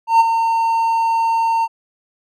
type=tone with ADSR envelope; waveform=triangle; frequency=911 Hz; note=A#5; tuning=40 cents flat; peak=-4 dBFS; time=0.07-1.68 s; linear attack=130 ms; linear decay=26 ms; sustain=-8 dB; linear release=43 ms; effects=none